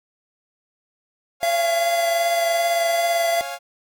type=chord; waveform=sawtooth; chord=Db major; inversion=none; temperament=equal with one note detuned; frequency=549.6 / 698.5 / 830.6 Hz; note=Db5 / F5 / Ab5; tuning=-15 / 0 / 0 cents; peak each=-31 / -26 / -32 dBFS; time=1.4-3.59 s; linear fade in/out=50 ms
type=tone with vibrato; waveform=square; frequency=678 Hz; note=E5; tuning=49 cents sharp; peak=-19 dBFS; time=1.43-3.41 s; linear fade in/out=0 ms; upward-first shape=triangle; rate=2.6 Hz; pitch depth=13 cents each way
effects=none